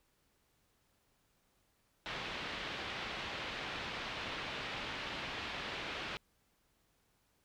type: low-pass noise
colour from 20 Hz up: white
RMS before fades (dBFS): -42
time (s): 2.06-6.17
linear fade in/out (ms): 0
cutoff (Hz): 3500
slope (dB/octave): 24
effects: pink hiss -75 dBFS RMS until 7.44 s